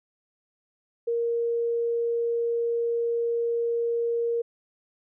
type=tone; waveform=sine; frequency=467.7 Hz; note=A#4; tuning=6 cents sharp; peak=-23 dBFS; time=1.07-4.42 s; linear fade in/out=10 ms; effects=none